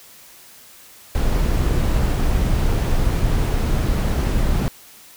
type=noise; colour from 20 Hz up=brown; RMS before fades=-18 dBFS; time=1.15-4.68 s; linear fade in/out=0 ms; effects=white hiss -45 dBFS RMS until 5.16 s